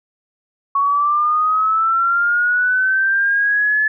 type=linear sweep; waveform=sine; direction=up; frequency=1108.7 to 1729 Hz; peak=-13 dBFS; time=0.75-3.88 s; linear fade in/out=5 ms; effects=none